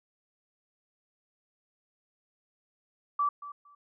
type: tone with echo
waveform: sine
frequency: 1158 Hz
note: D6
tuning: 25 cents flat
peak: -24 dBFS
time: 3.19-3.29 s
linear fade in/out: 5 ms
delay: 230 ms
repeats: 2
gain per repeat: -15 dB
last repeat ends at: 3.75 s
effects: none